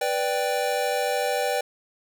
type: chord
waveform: square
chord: G major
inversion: first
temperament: equal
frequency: 493.9 / 587.3 / 784 Hz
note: B4 / D5 / G5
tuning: 0 / 0 / 0 cents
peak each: -28 dBFS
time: 0.01-1.61 s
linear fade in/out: 5 ms
effects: none